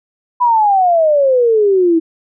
sine exponential sweep, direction down, 1000 to 320 Hz, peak -8 dBFS, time 0.4-2 s, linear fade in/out 20 ms, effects none

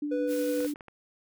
sine tone with tremolo, 293.7 Hz, D4, in tune, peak -28 dBFS, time 0.02-0.74 s, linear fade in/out 5 ms, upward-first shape sine, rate 11 Hz, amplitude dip 25%
triangle tone, 493.9 Hz, B4, in tune, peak -26 dBFS, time 0.11-0.67 s, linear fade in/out 10 ms
white high-pass noise, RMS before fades -43 dBFS, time 0.27-0.74 s, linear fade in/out 50 ms, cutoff 1300 Hz, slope 12 dB/octave
clicks, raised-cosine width 0.5 ms, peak -28 / -28 / -30 / -29 / -32 dBFS, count 5, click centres 0.605 / 0.647 / 0.759 / 0.808 / 0.883 s
effects none

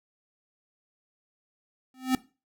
square tone with exponential growth, 258.5 Hz, C4, 21 cents flat, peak -19 dBFS, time 1.94-2.15 s, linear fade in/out 2 ms, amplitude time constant 45 ms, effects noise-tail reverb RT60 0.3 s tail -18 dB re dry

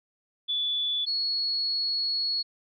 sine tone pair in turn, 3455 / 4353 Hz, A7 / C#8, -32 / -32 cents, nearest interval major third, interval 400 cents, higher second, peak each -25 dBFS, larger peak neither, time 0.48-1.06 / 1.06-2.43 s, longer second, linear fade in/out 20 ms, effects none

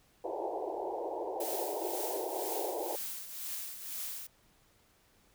pink band-pass noise, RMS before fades -37 dBFS, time 0.24-2.96 s, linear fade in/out 5 ms, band 330 to 930 Hz, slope 96 dB/octave
blue noise with tremolo, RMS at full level -38 dBFS, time 1.4-4.27 s, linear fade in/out 5 ms, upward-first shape triangle, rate 2 Hz, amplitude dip 65%
effects pink hiss -67 dBFS RMS until 5.34 s

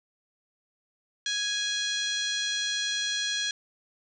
harmonic tone with a mistuned harmonic, 830.6 Hz, G#5, in tune, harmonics 2 / 3 / 4 / 5 / 6 / 7 / 8 / 9 / 10, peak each -33 / -41 / -31 / -33 / -45 / -36 / -43 / -46 / -50 dBFS, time 1.26-3.51 s, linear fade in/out 2 ms, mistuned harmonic 9, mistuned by -69 cents, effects none

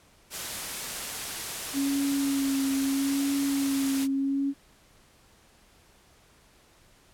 white noise, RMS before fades -34 dBFS, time 0.3-4.08 s, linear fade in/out 50 ms
sine tone with vibrato, 275.4 Hz, C#4, 11 cents flat, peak -24 dBFS, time 1.73-4.54 s, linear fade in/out 50 ms, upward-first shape sine, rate 0.77 Hz, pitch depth 24 cents each way
effects pink hiss -59 dBFS RMS until 7.13 s + low-pass 12000 Hz 12 dB/octave

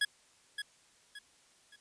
25% pulse tone with echo, 1671 Hz, G#6, 10 cents sharp, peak -23 dBFS, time 0.01-0.05 s, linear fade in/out 5 ms, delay 570 ms, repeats 3, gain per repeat -9 dB, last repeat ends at 1.76 s, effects white hiss -65 dBFS RMS until 1.8 s + resampled to 22050 Hz

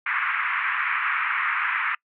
pink band-pass noise, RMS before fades -25 dBFS, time 0.06-1.95 s, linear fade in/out 5 ms, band 1100 to 2400 Hz, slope 48 dB/octave, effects noise-tail reverb RT60 0.1 s tail -26 dB re dry

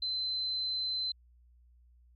sine tone, 4065 Hz, B7, 49 cents sharp, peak -31 dBFS, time 0.02-1.12 s, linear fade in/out 5 ms, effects added 60 Hz sine -59 dBFS peak until 2.15 s

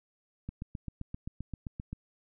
click train, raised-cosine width 5 ms, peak -25 dBFS, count 12, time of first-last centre 0.49-1.93 s, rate 7.64 Hz, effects none

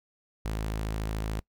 sawtooth tone, 53.7 Hz, A1, 41 cents flat, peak -26 dBFS, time 0.45-1.4 s, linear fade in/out 0 ms, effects noise-tail reverb RT60 0.1 s tail -23 dB re dry

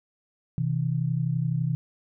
sine tone pair together, 128.6 / 160.49 Hz, C3 / E3, -30 / -46 cents, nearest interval major third, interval 384 cents, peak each -26 dBFS, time 0.58-1.75 s, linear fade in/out 0 ms, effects none

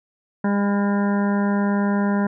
harmonic tone with a mistuned harmonic, 202.1 Hz, G#3, 47 cents flat, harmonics 1 / 2 / 3 / 4 / 5 / 7 / 8 / 9, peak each -18 / -29 / -30 / -32 / -31 / -34 / -36 / -38 dBFS, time 0.44-2.27 s, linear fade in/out 5 ms, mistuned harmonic 5, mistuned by -18 cents, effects none

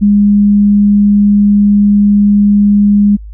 sine tone, 204.5 Hz, G#3, 26 cents flat, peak -4 dBFS, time 0.01-3.17 s, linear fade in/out 20 ms, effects added 52 Hz sine -25 dBFS peak until 3.33 s

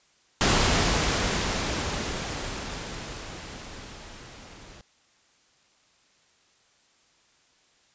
pink noise with level ramp, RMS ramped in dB -20 to -48 dBFS, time 0.41-4.81 s, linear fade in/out 0 ms, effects white hiss -63 dBFS RMS until 7.94 s + resampled to 16000 Hz

